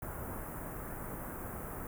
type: band-stop noise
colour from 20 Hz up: pink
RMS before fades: -42 dBFS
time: 0.02-1.87 s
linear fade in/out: 2 ms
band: 1600 to 11000 Hz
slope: 24 dB/octave
effects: none